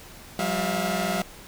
sawtooth tone cluster, 179.7 / 199.4 / 654 / 707 Hz, F3 / G3 / E5 / F5, +50 / +30 / -14 / +21 cents, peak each -26 dBFS, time 0.39-1.22 s, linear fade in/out 2 ms, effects pink hiss -45 dBFS RMS until 1.47 s

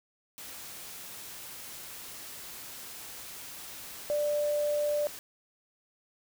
sine tone in noise, 590 Hz, D5, 8 cents sharp, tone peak -26 dBFS, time 4.1-5.07 s, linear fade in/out 0 ms, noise white, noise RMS -44 dBFS, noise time 0.38-5.19 s, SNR +15 dB, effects none

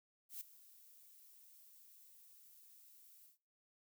violet noise with ADSR envelope, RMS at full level -45 dBFS, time 0.29-3.38 s, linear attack 120 ms, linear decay 4 ms, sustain -18 dB, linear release 130 ms, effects noise-tail reverb RT60 0.4 s tail -21 dB re dry

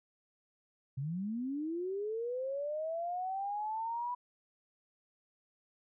sine linear sweep, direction up, 127.2 to 987.8 Hz, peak -34 dBFS, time 0.97-4.15 s, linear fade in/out 10 ms, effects none

